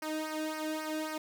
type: tone with flanger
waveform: sawtooth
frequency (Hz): 311.1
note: D#4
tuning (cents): 0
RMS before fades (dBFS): -36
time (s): 0.02-1.18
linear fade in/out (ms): 5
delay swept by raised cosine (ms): 0.27 to 0.98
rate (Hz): 3.7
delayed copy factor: -0.8
effects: none